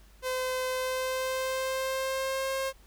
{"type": "tone with pitch glide", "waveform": "sawtooth", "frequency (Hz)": [513, 534.5], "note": ["C5", "C5"], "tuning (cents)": [-34, 37], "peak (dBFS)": -25, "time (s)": [0.22, 2.73], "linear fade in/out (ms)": 50, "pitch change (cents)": 71, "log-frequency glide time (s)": [0.7, 2.49], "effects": ["added 50 Hz sine -54 dBFS peak until 2.86 s", "pink hiss -61 dBFS RMS until 2.86 s"]}